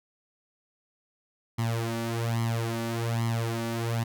sawtooth tone with flanger, 115.4 Hz, A#2, 17 cents flat, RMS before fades -29 dBFS, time 1.58-4.04 s, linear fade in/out 10 ms, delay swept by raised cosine 0.96 to 3.46 ms, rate 1.2 Hz, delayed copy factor +0.85, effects none

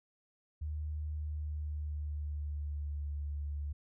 sine tone with pitch glide, 76 to 72.78 Hz, D#2 to D2, -40 to -15 cents, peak -35 dBFS, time 0.61-3.73 s, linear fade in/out 10 ms, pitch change -75 cents, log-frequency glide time 1.12-3.1 s, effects none

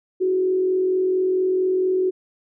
sine tone with frequency modulation, 371.7 Hz, F#4, 8 cents sharp, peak -17 dBFS, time 0.2-2.11 s, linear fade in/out 20 ms, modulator 44.4 Hz, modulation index 0.36, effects none

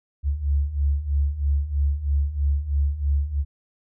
sine beating tone pair, 69.3 / 72.4 Hz, C#2 / D2, 0 / -24 cents, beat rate 3.1 Hz, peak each -25 / -21 dBFS, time 0.23-3.45 s, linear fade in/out 50 ms, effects none

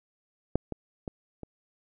clicks, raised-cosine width 2 ms, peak -10 / -20 / -21 / -26 dBFS, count 4, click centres 0.556 / 0.723 / 1.078 / 1.433 s, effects none

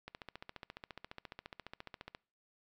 click train, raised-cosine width 0.3 ms, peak -29 dBFS, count 31, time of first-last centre 0.08-2.149 s, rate 14.5 Hz, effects noise-tail reverb RT60 0.4 s tail -25 dB re dry

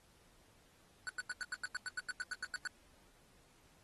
square tone bursts, 1485 Hz, F#6, 6 cents sharp, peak -38 dBFS, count 15, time 1.07-2.673 s, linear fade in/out 0 ms, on 21 ms, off 92 ms, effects pink hiss -68 dBFS RMS until 3.83 s + AAC 32 kbps

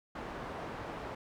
white low-pass noise, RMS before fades -42 dBFS, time 0.15-1.15 s, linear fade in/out 5 ms, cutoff 1000 Hz, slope 12 dB/octave, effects none

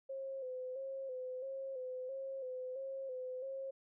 sine tone with vibrato, 523.3 Hz, C5, in tune, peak -40 dBFS, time 0.09-3.71 s, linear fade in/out 10 ms, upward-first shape square, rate 1.5 Hz, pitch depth 47 cents each way, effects none

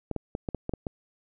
clicks, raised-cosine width 2 ms, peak -17 dBFS, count 8, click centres 0.113 / 0.163 / 0.351 / 0.488 / 0.547 / 0.694 / 0.737 / 0.868 s, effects none

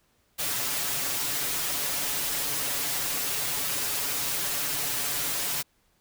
white noise with comb filter, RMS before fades -29 dBFS, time 0.38-5.63 s, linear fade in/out 20 ms, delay 7 ms, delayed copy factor +0.85, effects pink hiss -68 dBFS RMS until 6 s

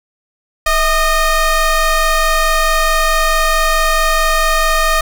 25% pulse ring-modulated tone, 622.3 Hz, D#5, in tune, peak -4 dBFS, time 0.66-5.01 s, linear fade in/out 5 ms, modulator 600 Hz, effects none

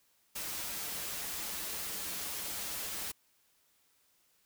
white noise with comb filter, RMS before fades -39 dBFS, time 0.35-3.12 s, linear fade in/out 10 ms, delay 7.8 ms, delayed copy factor -0.55, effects white hiss -71 dBFS RMS until 4.45 s

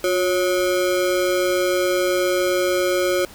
square ring-modulated tone, 454.9 Hz, A#4, 42 cents flat, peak -15 dBFS, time 0.04-3.25 s, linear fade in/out 2 ms, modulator 96.4 Hz, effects pink hiss -43 dBFS RMS until 3.34 s

